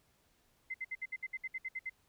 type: tone bursts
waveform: sine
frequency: 2065 Hz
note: C7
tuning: 23 cents flat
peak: -36 dBFS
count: 12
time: 0.7-1.898 s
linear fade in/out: 10 ms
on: 43 ms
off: 62 ms
effects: pink hiss -72 dBFS RMS until 2.08 s